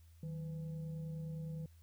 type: tone with frequency modulation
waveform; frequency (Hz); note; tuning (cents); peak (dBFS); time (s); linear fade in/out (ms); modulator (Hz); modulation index
sine; 157.1; D#3; +17; -40; 0.23-1.66; 2; 344; 0.36
effects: added 82 Hz sine -58 dBFS peak until 1.82 s + white hiss -73 dBFS RMS until 1.82 s